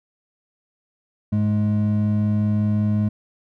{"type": "tone pair together", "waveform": "triangle", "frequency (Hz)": [105.2, 210.5], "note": ["G#2", "G#3"], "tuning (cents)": [23, 24], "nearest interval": "octave", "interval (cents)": 1201, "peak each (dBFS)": -18, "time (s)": [1.32, 3.09], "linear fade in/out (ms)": 10, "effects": []}